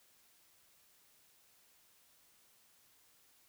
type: silence
effects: white hiss -68 dBFS RMS until 3.48 s